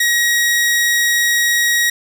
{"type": "tone", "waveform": "sawtooth", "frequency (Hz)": 1897, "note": "A#6", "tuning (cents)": 30, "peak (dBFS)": -9, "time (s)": [0, 1.9], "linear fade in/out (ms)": 5, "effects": []}